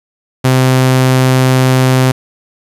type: tone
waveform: sawtooth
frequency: 129.6 Hz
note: C3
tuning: 16 cents flat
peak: -3 dBFS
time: 0.44-2.12 s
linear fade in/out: 10 ms
effects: resampled to 32000 Hz + 7-bit